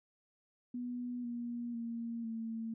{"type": "tone with pitch steps", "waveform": "sine", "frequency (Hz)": [245, 238.4, 232.1, 225.8], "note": ["B3", "A#3", "A#3", "A3"], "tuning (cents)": [-14, 39, -7, 45], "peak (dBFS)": -37, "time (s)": [0.74, 2.74], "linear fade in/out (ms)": 5, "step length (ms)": 500, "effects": []}